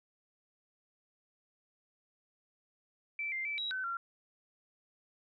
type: tone with pitch steps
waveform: sine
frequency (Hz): 2328 / 2098 / 2317 / 3861 / 1521 / 1374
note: D7 / C7 / D7 / B7 / F#6 / F6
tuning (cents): -16 / +4 / -24 / -40 / +47 / -29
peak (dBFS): -34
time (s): 3.19-3.97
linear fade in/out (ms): 2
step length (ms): 130
effects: none